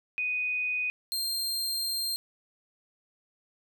sine / sawtooth tone pair in turn, 2489 / 4186 Hz, D#7 / C8, 0 / 0 cents, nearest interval major sixth, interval 900 cents, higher second, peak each -27 / -26 dBFS, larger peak second, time 0.18-0.9 / 1.12-2.16 s, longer second, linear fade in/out 0 ms, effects none

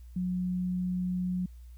sine tone, 181.5 Hz, F#3, 33 cents flat, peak -28 dBFS, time 0.16-1.46 s, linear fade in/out 5 ms, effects added 60 Hz sine -45 dBFS peak until 1.77 s + white hiss -69 dBFS RMS until 1.77 s

